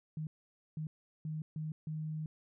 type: tone bursts at uneven times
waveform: sine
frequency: 155.56 Hz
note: D#3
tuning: in tune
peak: -36 dBFS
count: 5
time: 0.17-0.27 / 0.77-0.87 / 1.25-1.42 / 1.56-1.72 / 1.87-2.26 s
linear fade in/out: 2 ms
effects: none